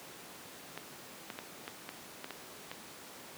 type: clicks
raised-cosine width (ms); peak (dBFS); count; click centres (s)
0.3; -24; 8; 0.776 / 1.302 / 1.389 / 1.679 / 1.891 / 2.244 / 2.307 / 2.715
effects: pink hiss -49 dBFS RMS until 3.37 s + high-pass 200 Hz 12 dB/octave